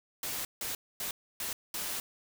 white noise bursts at uneven times, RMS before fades -36 dBFS, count 5, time 0.23-0.45 / 0.61-0.75 / 1-1.11 / 1.4-1.53 / 1.74-2 s, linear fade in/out 2 ms, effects none

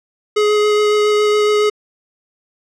square tone with vibrato, 420.3 Hz, G#4, 21 cents sharp, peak -12 dBFS, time 0.36-1.7 s, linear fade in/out 10 ms, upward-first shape sine, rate 7.2 Hz, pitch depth 9 cents each way, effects low-pass 6000 Hz 12 dB/octave

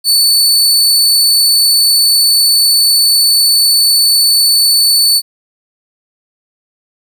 sawtooth tone, 4484 Hz, C#8, 19 cents sharp, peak -4 dBFS, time 0.04-5.22 s, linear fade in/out 50 ms, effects none

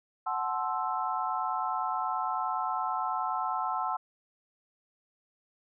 sine chord, F# half-diminished seventh, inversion none, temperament equal with one note detuned, 740 / 869.4 / 1046.5 / 1318.5 Hz, F#5 / A5 / C6 / E6, 0 / -21 / 0 / 0 cents, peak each -34 dBFS, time 0.26-3.97 s, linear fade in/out 10 ms, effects none

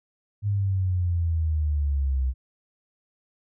sine exponential sweep, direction down, 103.83 to 63.4 Hz, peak -21 dBFS, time 0.42-2.34 s, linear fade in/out 50 ms, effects none

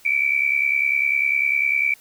sine tone pair together, 2279 / 2349 Hz, C#7 / D7, +47 / 0 cents, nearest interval minor second, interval 53 cents, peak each -20 dBFS, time 0.05-1.94 s, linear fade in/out 5 ms, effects white hiss -51 dBFS RMS until 2 s

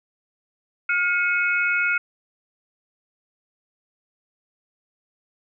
sine tone cluster, 1420 / 2196 / 2543 Hz, F6 / C#7 / D#7, +28 / -17 / +37 cents, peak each -21 / -24 / -26 dBFS, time 0.89-1.98 s, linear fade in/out 5 ms, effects none

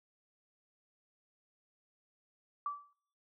sine tone with exponential decay, 1158 Hz, D6, 25 cents flat, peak -31 dBFS, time 2.66-2.93 s, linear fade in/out 2 ms, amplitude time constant 58 ms, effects noise-tail reverb RT60 0.5 s tail -19 dB re dry

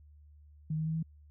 sine tone with pitch steps, 155.56 / 157.55 / 159.56 / 161.6 Hz, D#3 / D#3 / D#3 / E3, 0 / +22 / +44 / -34 cents, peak -30 dBFS, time 0.7-1.028 s, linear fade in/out 5 ms, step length 82 ms, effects added 74 Hz sine -54 dBFS peak until 1.3 s

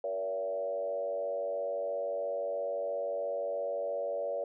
sine tone with frequency modulation, 569 Hz, C#5, 45 cents sharp, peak -31 dBFS, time 0.04-4.44 s, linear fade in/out 2 ms, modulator 97 Hz, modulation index 0.97, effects none

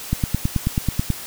click train, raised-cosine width 5 ms, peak -6 dBFS, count 10, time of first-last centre 0.13-1.103 s, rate 9.25 Hz, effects white hiss -34 dBFS RMS until 1.26 s

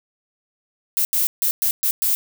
violet noise bursts at uneven times, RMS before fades -19 dBFS, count 6, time 0.97-1.05 / 1.13-1.27 / 1.42-1.51 / 1.62-1.71 / 1.83-1.91 / 2.02-2.15 s, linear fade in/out 0 ms, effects none

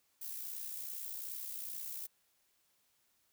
violet noise with amplitude modulation, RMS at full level -41 dBFS, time 0.21-2.07 s, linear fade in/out 10 ms, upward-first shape sine, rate 62.5 Hz, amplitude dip 50%, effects white hiss -75 dBFS RMS until 3.32 s

